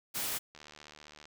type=noise; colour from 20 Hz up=white; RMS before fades=-35 dBFS; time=0.14-0.39 s; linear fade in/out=20 ms
type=click train; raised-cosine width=0.2 ms; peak=-33 dBFS; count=54; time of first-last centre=0.55-1.255 s; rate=75.2 Hz
effects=none